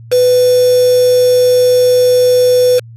sine tone with quantisation, 497.7 Hz, B4, 13 cents sharp, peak -6 dBFS, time 0.11-2.8 s, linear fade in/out 20 ms, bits 3, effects added 115 Hz sine -31 dBFS peak until 2.96 s + resampled to 32000 Hz

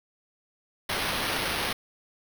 white noise with sample-and-hold, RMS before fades -29 dBFS, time 0.89-1.73 s, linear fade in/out 5 ms, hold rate 7350 Hz, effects none

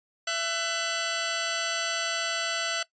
10% pulse tone pair together, 668 / 1502.8 Hz, E5 / F#6, +23 / +26 cents, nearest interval octave + major second, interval 1403 cents, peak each -21 dBFS, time 0.27-2.83 s, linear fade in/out 5 ms, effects noise-tail reverb RT60 0.1 s tail -19 dB re dry + resampled to 16000 Hz

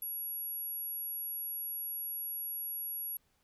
sine tone, 11340 Hz, F9, 25 cents sharp, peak -36 dBFS, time 0.02-3.17 s, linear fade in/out 2 ms, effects pink hiss -74 dBFS RMS until 3.43 s

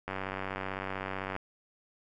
click train, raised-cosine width 0.5 ms, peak -20 dBFS, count 124, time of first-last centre 0.08-1.364 s, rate 95.8 Hz, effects none

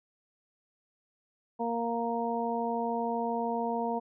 harmonic tone, 233.1 Hz, A#3, in tune, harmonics 1 / 2 / 3 / 4, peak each -34 / -34 / -34 / -34 dBFS, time 1.59-4 s, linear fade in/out 20 ms, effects none

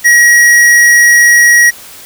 sine tone with hard clipping, 1904 Hz, A#6, 36 cents sharp, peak -4 dBFS, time 0.04-1.71 s, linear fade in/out 20 ms, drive 15 dB, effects white hiss -32 dBFS RMS until 2.05 s

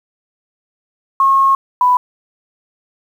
sine tone pair in turn, 1085 / 992.7 Hz, C#6 / B5, -37 / +9 cents, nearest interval major second, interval 154 cents, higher first, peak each -8 dBFS, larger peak neither, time 1.2-1.55 / 1.81-1.97 s, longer first, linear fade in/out 2 ms, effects 7-bit

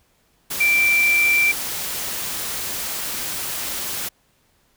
sine tone in noise, 2349 Hz, D7, in tune, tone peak -14 dBFS, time 0.6-1.52 s, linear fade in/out 10 ms, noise white, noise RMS -27 dBFS, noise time 0.5-4.09 s, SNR +10 dB, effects pink hiss -62 dBFS RMS until 4.76 s

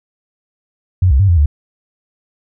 sine tone with pitch steps, 91.6 / 66.2 / 98.6 / 86.1 / 73.2 Hz, F#2 / C2 / G2 / F2 / D2, -17 / +21 / +11 / -24 / -5 cents, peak -7 dBFS, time 1.02-1.46 s, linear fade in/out 5 ms, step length 88 ms, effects none

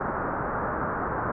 white low-pass noise, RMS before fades -29 dBFS, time 0-1.32 s, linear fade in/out 10 ms, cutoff 1500 Hz, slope 48 dB/octave, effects none

